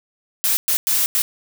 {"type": "noise bursts at uneven times", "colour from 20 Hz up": "blue", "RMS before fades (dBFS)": -18, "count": 4, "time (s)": [[0.44, 0.57], [0.68, 0.77], [0.87, 1.06], [1.15, 1.22]], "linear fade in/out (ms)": 0, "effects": []}